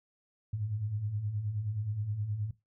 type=beating tone pair; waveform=sine; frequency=98 / 107.5 Hz; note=G2 / A2; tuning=0 / -40 cents; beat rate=9.5 Hz; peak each=-40 / -32 dBFS; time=0.53-2.51 s; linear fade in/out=5 ms; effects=noise-tail reverb RT60 0.2 s tail -18 dB re dry